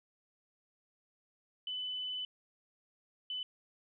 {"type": "tone bursts at uneven times", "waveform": "sine", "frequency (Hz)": 3006, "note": "F#7", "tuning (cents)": 27, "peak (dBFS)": -36, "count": 2, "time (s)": [[1.67, 2.25], [3.3, 3.43]], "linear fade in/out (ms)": 2, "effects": []}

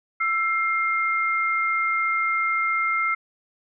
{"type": "tone pair together", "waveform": "sine", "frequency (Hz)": [1333, 2116], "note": ["E6", "C7"], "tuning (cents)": [19, 19], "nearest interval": "minor sixth", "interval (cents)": 800, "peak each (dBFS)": -23, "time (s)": [0.2, 3.15], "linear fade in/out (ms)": 10, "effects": []}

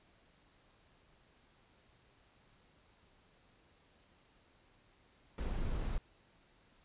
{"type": "noise", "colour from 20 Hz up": "brown", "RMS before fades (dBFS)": -36, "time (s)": [5.38, 5.98], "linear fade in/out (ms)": 2, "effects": ["pink hiss -68 dBFS RMS until 6.84 s", "resampled to 8000 Hz"]}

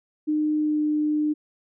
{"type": "tone with pitch glide", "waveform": "sine", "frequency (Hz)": [304.3, 301.8], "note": ["D#4", "D4"], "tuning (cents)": [-38, 47], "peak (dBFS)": -20, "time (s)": [0.27, 1.34], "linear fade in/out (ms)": 20, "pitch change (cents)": -15, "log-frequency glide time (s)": [0.58, 0.81], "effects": []}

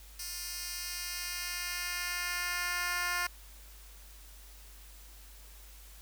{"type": "tone with high-pass filter sweep", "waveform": "10% pulse", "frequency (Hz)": 353.7, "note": "F4", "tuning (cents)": 22, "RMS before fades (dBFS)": -36, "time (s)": [0.19, 3.27], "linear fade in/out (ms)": 5, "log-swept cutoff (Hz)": [5300, 1200], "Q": 0.86, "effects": ["added 50 Hz sine -51 dBFS peak until 6.01 s", "white hiss -56 dBFS RMS until 6.01 s"]}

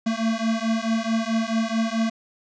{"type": "beating tone pair", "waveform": "square", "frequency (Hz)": [222.8, 227.4], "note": ["A3", "A#3"], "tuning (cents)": [22, -43], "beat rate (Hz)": 4.6, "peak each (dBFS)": -25, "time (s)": [0.06, 2.1], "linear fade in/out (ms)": 10, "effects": ["resampled to 16000 Hz", "8-bit"]}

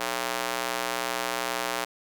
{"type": "tone with high-pass filter", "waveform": "square", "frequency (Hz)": 61.2, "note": "B1", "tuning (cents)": -15, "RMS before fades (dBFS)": -30, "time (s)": [0, 1.85], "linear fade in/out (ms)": 10, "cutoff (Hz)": 690, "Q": 0.78, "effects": []}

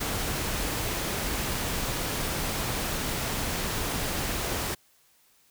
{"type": "noise", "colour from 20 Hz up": "pink", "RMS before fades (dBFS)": -30, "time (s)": [0, 4.75], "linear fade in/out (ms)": 10, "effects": ["white hiss -63 dBFS RMS until 5.5 s"]}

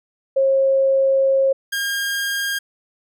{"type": "tone pair in turn", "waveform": ["sine", "sawtooth"], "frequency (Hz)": [539, 1615.2], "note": ["C#5", "G#6"], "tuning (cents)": [-49, -49], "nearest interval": "octave + perfect fifth", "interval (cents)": 1900, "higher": "second", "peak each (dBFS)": [-13, -17], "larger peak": "first", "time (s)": [[0.36, 1.53], [1.72, 2.59]], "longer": "first", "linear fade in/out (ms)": 10, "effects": []}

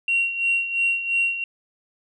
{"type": "tone with tremolo", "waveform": "sine", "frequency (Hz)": 2747, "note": "F7", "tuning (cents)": -29, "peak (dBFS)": -16, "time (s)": [0.08, 1.44], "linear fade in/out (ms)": 2, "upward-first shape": "sine", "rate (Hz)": 2.9, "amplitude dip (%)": 70, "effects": ["tanh soft clip ceiling -13 dBFS"]}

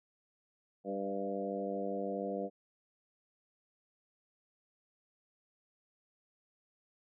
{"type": "harmonic tone with a mistuned harmonic", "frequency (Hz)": 98.6, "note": "G2", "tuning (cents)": 11, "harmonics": [2, 3, 4, 5, 6, 7], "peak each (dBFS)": [-41, -43, -43, -39, -42, -43], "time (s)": [0.84, 2.5], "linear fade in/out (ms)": 50, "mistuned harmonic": 6, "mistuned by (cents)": 17, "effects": []}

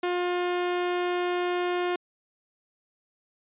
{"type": "tone", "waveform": "sawtooth", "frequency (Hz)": 355.7, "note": "F4", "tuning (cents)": 32, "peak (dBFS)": -21, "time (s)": [0.03, 1.96], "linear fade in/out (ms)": 5, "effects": ["resampled to 8000 Hz"]}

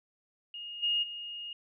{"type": "tone with level steps", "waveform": "sine", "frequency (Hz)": 2853, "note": "F7", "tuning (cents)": 36, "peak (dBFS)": [-39, -26, -38], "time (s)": [0.54, 1.53], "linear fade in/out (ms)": 2, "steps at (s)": [0.82, 1.02], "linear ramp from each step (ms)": 20, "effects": []}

